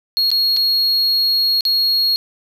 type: tone with dropouts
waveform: triangle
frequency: 4300 Hz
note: C8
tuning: 47 cents sharp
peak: -12 dBFS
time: 0.17-2.16 s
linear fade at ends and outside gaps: 0 ms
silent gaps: 0.304-0.315 / 0.565-0.57 / 1.608-1.652 s
effects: none